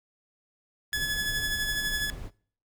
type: noise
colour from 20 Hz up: brown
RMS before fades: -38 dBFS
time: 0.92-2.31 s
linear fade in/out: 50 ms
type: tone with tremolo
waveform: sawtooth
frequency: 1705 Hz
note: G#6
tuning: 45 cents sharp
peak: -22 dBFS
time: 0.93-2.1 s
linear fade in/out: 0 ms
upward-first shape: sine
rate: 12 Hz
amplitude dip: 40%
effects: noise-tail reverb RT60 0.5 s tail -22 dB re dry